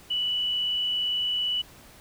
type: tone with frequency modulation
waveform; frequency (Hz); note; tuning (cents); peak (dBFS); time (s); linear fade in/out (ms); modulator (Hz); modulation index
sine; 2960; F#7; 0; -24; 0.1-1.62; 10; 42.3; 0.57
effects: pink hiss -51 dBFS RMS until 2 s